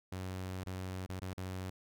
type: tone with dropouts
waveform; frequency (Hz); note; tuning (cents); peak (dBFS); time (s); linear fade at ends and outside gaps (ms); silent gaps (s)
sawtooth; 93.1; F#2; +11; -35; 0.12-1.7; 5; 0.638-0.662 / 1.063-1.092 / 1.198-1.218 / 1.334-1.377
effects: none